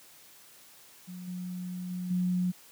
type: tone with level steps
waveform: sine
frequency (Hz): 180.6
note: F#3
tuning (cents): -42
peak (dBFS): -39 / -34 / -32 / -25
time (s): 1.07-2.52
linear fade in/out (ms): 20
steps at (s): 1.27 / 1.9 / 2.1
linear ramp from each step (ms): 10
effects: white hiss -55 dBFS RMS until 2.71 s + high-pass 100 Hz 12 dB/octave

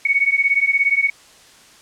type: beating tone pair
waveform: sine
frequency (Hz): 2218 / 2235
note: C#7 / C#7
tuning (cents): 0 / +14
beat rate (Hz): 17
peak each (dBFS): -17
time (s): 0.05-1.1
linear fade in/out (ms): 5
effects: white hiss -47 dBFS RMS until 1.81 s + low-pass 8000 Hz 12 dB/octave

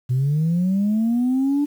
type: linear sweep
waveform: sine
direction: up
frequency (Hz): 122.1 to 293.7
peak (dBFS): -15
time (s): 0.09-1.66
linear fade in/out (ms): 20
effects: tanh soft clip ceiling -14 dBFS + 8-bit

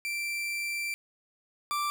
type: tone pair in turn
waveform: 40% pulse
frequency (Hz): 2349 / 1174.5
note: D7 / D6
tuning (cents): 0 / 0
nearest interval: octave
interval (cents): 1200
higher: first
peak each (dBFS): -30 / -27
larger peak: second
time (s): 0.05-0.94 / 1.71-1.9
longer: first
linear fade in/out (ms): 0
effects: none

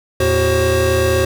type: tone cluster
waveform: square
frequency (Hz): 82.2 / 112.8 / 374.9 / 536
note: E2 / A2 / F#4 / C5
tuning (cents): -4 / +44 / +23 / +42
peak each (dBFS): -20 / -22 / -18 / -18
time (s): 0.2-1.25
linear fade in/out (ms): 5
effects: none

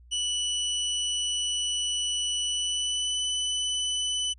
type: tone with pitch glide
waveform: sawtooth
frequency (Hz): 2960 to 2994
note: F#7 to F#7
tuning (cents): 0 to +20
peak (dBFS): -23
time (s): 0.11-4.34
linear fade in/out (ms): 20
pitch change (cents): +20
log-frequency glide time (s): 2.43-3.2
effects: added 60 Hz sine -50 dBFS peak until 4.38 s + resampled to 24000 Hz

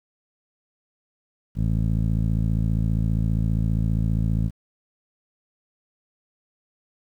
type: tone with low-pass filter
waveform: 15% pulse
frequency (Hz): 55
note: A1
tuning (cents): 0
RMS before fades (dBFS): -22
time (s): 1.55-4.51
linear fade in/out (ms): 50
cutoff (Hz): 190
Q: 1.1
effects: 9-bit

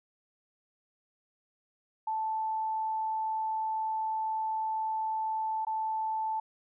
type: tone with dropouts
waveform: sine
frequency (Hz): 878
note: A5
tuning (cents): -4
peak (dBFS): -29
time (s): 2.07-6.4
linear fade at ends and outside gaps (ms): 5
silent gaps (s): 5.65-5.668
effects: none

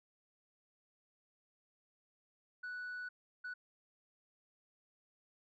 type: tone bursts at uneven times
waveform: sine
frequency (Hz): 1480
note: F#6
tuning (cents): 0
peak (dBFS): -39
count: 2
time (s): 2.63-3.09 / 3.44-3.54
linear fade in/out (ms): 10
effects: tanh soft clip ceiling -40 dBFS

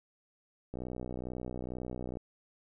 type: click train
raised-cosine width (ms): 2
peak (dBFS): -26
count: 90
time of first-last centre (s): 0.74-2.171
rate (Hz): 62.2
effects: none

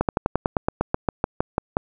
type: slowing click train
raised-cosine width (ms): 1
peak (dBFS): -5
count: 15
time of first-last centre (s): 0.01-1.769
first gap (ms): 78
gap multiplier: 1.07
effects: none

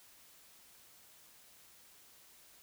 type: silence
effects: white hiss -61 dBFS RMS until 2.62 s

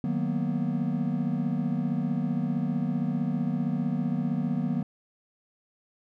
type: chord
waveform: triangle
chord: B major seventh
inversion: first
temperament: just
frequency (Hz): 154.34 / 185.21 / 231.5 / 246.9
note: D#3 / F#3 / A#3 / B3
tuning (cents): -14 / +2 / -12 / 0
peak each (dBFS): -29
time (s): 0.04-4.83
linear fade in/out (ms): 2
effects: none

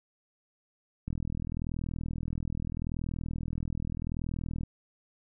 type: click train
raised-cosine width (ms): 5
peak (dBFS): -22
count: 146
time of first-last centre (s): 1.08-4.634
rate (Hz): 40.8
effects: none

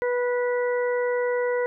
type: harmonic tone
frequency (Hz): 490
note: B4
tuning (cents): -14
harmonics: 1 / 2 / 3 / 4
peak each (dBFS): -22 / -33 / -35 / -34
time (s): 0.02-1.66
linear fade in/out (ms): 0
effects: none

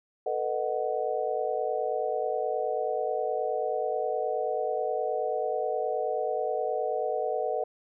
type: chord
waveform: sine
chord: B dominant seventh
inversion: third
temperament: just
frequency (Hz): 444.5 / 493.9 / 617.4 / 740.8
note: A4 / B4 / D#5 / F#5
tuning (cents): +18 / 0 / -14 / +2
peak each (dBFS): -32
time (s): 0.26-7.64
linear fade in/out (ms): 5
effects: none

